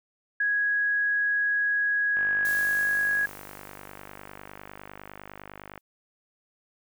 sine tone, 1661.2 Hz, G#6, in tune, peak -22 dBFS, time 0.4-3.26 s, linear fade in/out 5 ms
click train, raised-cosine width 0.5 ms, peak -25 dBFS, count 181, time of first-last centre 2.17-5.777 s, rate 49.9 Hz
blue noise with exponential decay, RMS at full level -37 dBFS, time 2.45-5.81 s, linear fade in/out 2 ms, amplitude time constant 730 ms
effects none

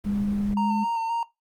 brown noise, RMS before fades -36 dBFS, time 0.04-0.54 s, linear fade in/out 2 ms
sine tone with pitch glide, 203.6 to 209.1 Hz, G#3 to G#3, -34 to +12 cents, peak -23 dBFS, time 0.05-0.85 s, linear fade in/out 20 ms, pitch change +46 cents, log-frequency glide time 0.55-0.72 s
triangle tone with vibrato, 918 Hz, A#5, 27 cents flat, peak -22 dBFS, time 0.57-1.23 s, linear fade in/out 2 ms, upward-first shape square, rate 3.8 Hz, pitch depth 21 cents each way
effects noise-tail reverb RT60 0.2 s tail -19 dB re dry + Opus 24 kbps

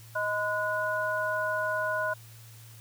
sine tone cluster, 627 / 1018 / 1460 Hz, D#5 / C6 / F#6, +13 / -48 / -24 cents, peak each -31 / -33 / -30 dBFS, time 0.15-2.14 s, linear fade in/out 10 ms, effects added 113 Hz sine -48 dBFS peak until 2.8 s + white hiss -54 dBFS RMS until 2.8 s

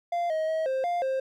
triangle tone with pitch steps, 693 / 631 / 638 / 527 / 700 / 529 Hz, F5 / D#5 / D#5 / C5 / F5 / C5, -14 / +24 / +43 / +12 / +4 / +19 cents, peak -23 dBFS, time 0.12-1.2 s, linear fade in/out 5 ms, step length 180 ms, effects none

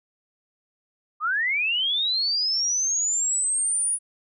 sine linear sweep, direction up, 1174.7 to 9800 Hz, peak -21 dBFS, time 1.2-3.99 s, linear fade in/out 50 ms, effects none

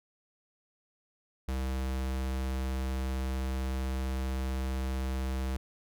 square tone, 65.4 Hz, C2, in tune, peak -31 dBFS, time 1.48-5.57 s, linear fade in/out 5 ms, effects none

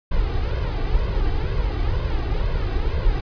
brown noise with flanger, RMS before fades -21 dBFS, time 0.11-3.21 s, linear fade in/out 10 ms, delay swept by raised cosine 1.9 to 2.61 ms, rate 2.1 Hz, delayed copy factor +0.7, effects resampled to 11025 Hz

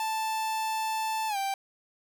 45% pulse tone with pitch glide, 880 to 784 Hz, A5 to G5, 0 to 0 cents, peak -28 dBFS, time 0-1.54 s, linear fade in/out 2 ms, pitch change -200 cents, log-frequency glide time 1.28-1.37 s, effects none

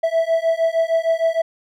triangle beating tone pair, 654 / 660.5 Hz, E5 / E5, -14 / +3 cents, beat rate 6.5 Hz, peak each -17 dBFS, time 0.03-1.42 s, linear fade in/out 10 ms, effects none

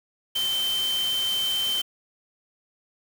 sine tone in noise, 3100 Hz, G7, 20 cents flat, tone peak -23 dBFS, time 0.35-1.82 s, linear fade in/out 10 ms, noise white, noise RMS -34 dBFS, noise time 0.35-1.82 s, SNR +8 dB, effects none

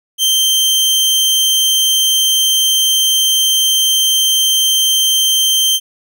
sawtooth tone, 3136 Hz, G7, in tune, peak -7 dBFS, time 0.18-5.8 s, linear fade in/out 50 ms, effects none

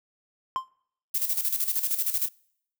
triangle tone with exponential decay, 1046.5 Hz, C6, in tune, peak -19 dBFS, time 0.56-0.68 s, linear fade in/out 0 ms, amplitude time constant 26 ms
violet noise with tremolo, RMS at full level -25 dBFS, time 1.14-2.29 s, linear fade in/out 10 ms, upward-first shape square, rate 13 Hz, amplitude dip 65%
effects noise-tail reverb RT60 0.7 s tail -26 dB re dry

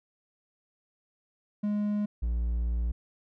triangle tone pair in turn, 207.7 / 58.28 Hz, G#3 / A#1, 0 / 0 cents, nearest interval octave + minor seventh, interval 2200 cents, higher first, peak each -24 dBFS, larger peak neither, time 1.63-2.06 / 2.22-2.92 s, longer second, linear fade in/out 10 ms, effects none

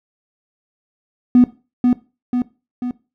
triangle tone with echo, 246.9 Hz, B3, in tune, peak -3 dBFS, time 1.35-1.44 s, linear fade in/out 2 ms, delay 490 ms, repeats 3, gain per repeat -5 dB, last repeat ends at 2.91 s, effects noise-tail reverb RT60 0.3 s tail -19 dB re dry + tanh soft clip ceiling -3 dBFS

